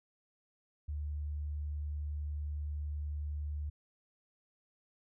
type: tone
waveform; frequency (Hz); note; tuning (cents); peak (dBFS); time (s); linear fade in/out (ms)
sine; 74.1; D2; +16; -35; 0.88-3.7; 10
effects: none